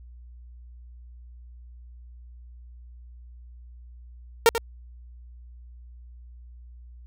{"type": "tone with echo", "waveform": "sawtooth", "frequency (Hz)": 460.8, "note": "A#4", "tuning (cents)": -20, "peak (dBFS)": -9, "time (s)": [4.46, 4.49], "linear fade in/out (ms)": 0, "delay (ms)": 89, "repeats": 1, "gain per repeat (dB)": -10, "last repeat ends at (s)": 4.579, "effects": ["added 60 Hz sine -43 dBFS peak until 7.06 s"]}